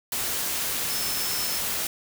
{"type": "tone in noise", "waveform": "sine", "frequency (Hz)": 5274, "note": "E8", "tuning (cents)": 0, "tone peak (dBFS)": -32, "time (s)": [0.9, 1.58], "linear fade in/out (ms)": 2, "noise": "white", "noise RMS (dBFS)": -28, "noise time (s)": [0.12, 1.87], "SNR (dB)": -7, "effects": []}